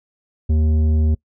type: tone with tanh clipping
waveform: sine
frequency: 77.78 Hz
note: D#2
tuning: in tune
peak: -15 dBFS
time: 0.49-1.15 s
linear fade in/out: 10 ms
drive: 10 dB
effects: noise-tail reverb RT60 0.1 s tail -23 dB re dry